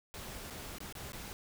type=noise with dropouts; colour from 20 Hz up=pink; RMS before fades=-45 dBFS; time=0.14-1.33 s; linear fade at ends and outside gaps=0 ms; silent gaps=0.501-0.506 / 0.784-0.804 / 0.925-0.952 / 1.12-1.132 s; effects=none